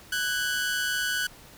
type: tone pair together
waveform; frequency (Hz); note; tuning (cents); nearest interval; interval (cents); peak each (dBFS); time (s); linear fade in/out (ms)
sawtooth; 1491 / 1634.6; F#6 / G#6; +13 / -28; major second; 159; -23 / -29; 0.12-1.27; 5
effects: pink hiss -50 dBFS RMS until 1.57 s